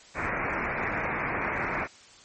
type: low-pass noise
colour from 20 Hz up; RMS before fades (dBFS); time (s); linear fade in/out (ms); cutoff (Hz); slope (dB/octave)
white; -30; 0.14-1.88; 50; 2400; 96
effects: white hiss -52 dBFS RMS until 2.24 s + MP3 32 kbps